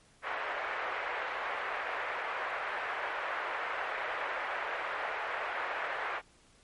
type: band-pass noise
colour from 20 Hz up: white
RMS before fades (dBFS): -36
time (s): 0.22-6.22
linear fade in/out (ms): 50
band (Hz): 490 to 2000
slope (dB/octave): 24
effects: pink hiss -63 dBFS RMS until 6.63 s + MP3 48 kbps